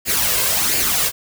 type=noise with flanger; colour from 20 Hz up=white; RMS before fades=-18 dBFS; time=0.05-1.12 s; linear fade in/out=50 ms; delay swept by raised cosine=0.41 to 1.91 ms; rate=1.4 Hz; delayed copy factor=+0.55; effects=none